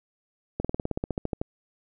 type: slowing click train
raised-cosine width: 2 ms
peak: -14 dBFS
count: 14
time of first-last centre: 0.6-1.415 s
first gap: 46 ms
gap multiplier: 1.05
effects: none